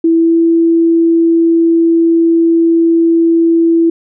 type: tone with pitch glide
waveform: sine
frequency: 329.6 to 332.3 Hz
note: E4 to E4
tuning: 0 to +14 cents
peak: -6 dBFS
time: 0.04-3.9 s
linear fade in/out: 5 ms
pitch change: +14 cents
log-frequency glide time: 0.15-0.37 s
effects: none